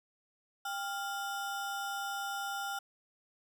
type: ring-modulated tone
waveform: square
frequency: 1095 Hz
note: C#6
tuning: 22 cents flat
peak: -33 dBFS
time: 0.65-2.79 s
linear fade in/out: 5 ms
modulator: 301 Hz
effects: none